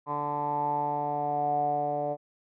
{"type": "tone with low-pass filter sweep", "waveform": "10% pulse", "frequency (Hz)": 146.4, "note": "D3", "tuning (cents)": -5, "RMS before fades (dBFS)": -29, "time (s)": [0.06, 2.17], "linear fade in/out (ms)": 50, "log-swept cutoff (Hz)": [1000, 650], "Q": 9.9, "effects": []}